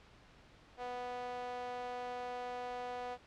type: tone with high-pass filter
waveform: sawtooth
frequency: 246.9 Hz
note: B3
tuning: in tune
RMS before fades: -42 dBFS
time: 0.77-3.18 s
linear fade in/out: 50 ms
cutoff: 620 Hz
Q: 8.6
effects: pink hiss -61 dBFS RMS until 3.26 s + low-pass 4000 Hz 12 dB/octave